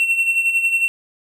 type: tone with tremolo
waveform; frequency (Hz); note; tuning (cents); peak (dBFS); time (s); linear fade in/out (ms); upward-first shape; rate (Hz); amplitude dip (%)
triangle; 2713; E7; +49; -11; 0-0.88; 0; sine; 11; 60
effects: none